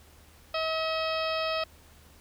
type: harmonic tone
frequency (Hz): 640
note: D#5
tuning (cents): +49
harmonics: 1 / 2 / 3 / 4 / 5 / 6 / 7 / 8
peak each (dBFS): -30 / -33 / -41 / -36 / -39 / -41 / -42 / -40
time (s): 0.54-1.64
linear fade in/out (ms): 5
effects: added 76 Hz sine -57 dBFS peak until 2.2 s + pink hiss -57 dBFS RMS until 2.2 s